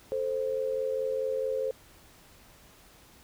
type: tone pair together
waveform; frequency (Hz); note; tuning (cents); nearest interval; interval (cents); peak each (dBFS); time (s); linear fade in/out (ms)
sine; 440 / 524.6; A4 / C5; 0 / +4; minor third; 304; -32 / -29; 0.12-1.71; 0
effects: pink hiss -56 dBFS RMS until 3.23 s